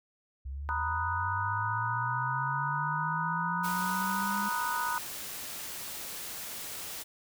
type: linear sweep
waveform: sine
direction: up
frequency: 65.41 to 205.8 Hz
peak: -35 dBFS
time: 0.45-4.49 s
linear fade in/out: 10 ms
type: chord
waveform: sine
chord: B major seventh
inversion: third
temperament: equal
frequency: 932.3 / 987.8 / 1244.5 / 1480 Hz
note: A#5 / B5 / D#6 / F#6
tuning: 0 / 0 / 0 / 0 cents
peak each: -35 dBFS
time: 0.69-4.98 s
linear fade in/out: 0 ms
type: noise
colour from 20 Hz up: white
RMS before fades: -40 dBFS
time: 3.63-7.04 s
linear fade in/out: 20 ms
effects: none